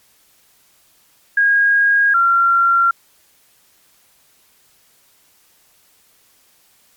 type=tone pair in turn; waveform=sine; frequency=1634 / 1374 Hz; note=G#6 / F6; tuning=-29 / -29 cents; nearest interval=minor third; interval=300 cents; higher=first; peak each=-10 dBFS; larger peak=neither; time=1.37-2.14 / 2.14-2.91 s; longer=neither; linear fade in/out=5 ms; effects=white hiss -55 dBFS RMS until 6.96 s + MP3 96 kbps